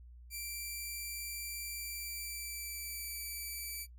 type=tone with pitch glide; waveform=5% pulse; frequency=2349 to 2317 Hz; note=D7 to D7; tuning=0 to -24 cents; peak=-31 dBFS; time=0.3-3.87 s; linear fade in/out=50 ms; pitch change=-24 cents; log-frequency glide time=1.73-3.14 s; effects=noise-tail reverb RT60 0.1 s tail -19 dB re dry + added 60 Hz sine -51 dBFS peak until 3.98 s